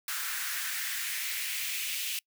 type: noise with high-pass filter sweep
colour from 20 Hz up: white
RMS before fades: -34 dBFS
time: 0.08-2.19 s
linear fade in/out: 2 ms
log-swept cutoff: 1400 to 2700 Hz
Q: 2.7
effects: noise-tail reverb RT60 0.1 s tail -26 dB re dry